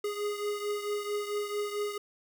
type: beating tone pair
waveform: square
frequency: 412.5 / 417 Hz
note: G#4 / G#4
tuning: -12 / +7 cents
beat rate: 4.5 Hz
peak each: -33 / -38 dBFS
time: 0.04-1.98 s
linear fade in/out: 5 ms
effects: none